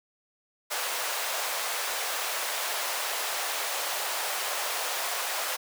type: high-pass noise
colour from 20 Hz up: pink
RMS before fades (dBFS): -31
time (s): 0.7-5.57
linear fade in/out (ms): 20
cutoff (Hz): 580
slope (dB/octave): 24
effects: none